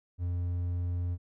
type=tone; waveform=triangle; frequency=88 Hz; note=F2; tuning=14 cents sharp; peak=-27 dBFS; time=0.18-1.18 s; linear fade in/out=50 ms; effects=none